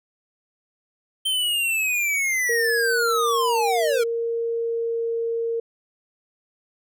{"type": "linear sweep", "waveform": "square", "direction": "down", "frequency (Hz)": [3126, 448.8], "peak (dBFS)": -21, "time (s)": [1.25, 4.04], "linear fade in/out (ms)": 10}
{"type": "tone with pitch glide", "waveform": "sine", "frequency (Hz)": [466.2, 460.8], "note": ["A#4", "A#4"], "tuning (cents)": [0, -20], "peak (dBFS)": -22, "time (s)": [2.49, 5.6], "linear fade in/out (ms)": 5, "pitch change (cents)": -20, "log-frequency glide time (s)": [3.26, 5.15]}
{"effects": []}